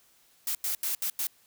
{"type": "noise bursts at uneven times", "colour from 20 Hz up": "blue", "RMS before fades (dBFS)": -30, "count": 5, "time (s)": [[0.47, 0.55], [0.64, 0.75], [0.83, 0.95], [1.02, 1.1], [1.19, 1.27]], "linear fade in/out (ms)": 2, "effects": ["white hiss -63 dBFS RMS until 1.46 s"]}